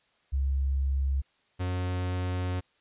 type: tone pair in turn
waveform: sine / 45% pulse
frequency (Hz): 68 / 90.77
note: C#2 / F#2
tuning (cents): -33 / -33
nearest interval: perfect fourth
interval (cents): 500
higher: second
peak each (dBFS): -24 / -28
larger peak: first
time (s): 0.32-1.22 / 1.59-2.61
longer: second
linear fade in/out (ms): 20
effects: white hiss -68 dBFS RMS until 2.8 s + resampled to 8000 Hz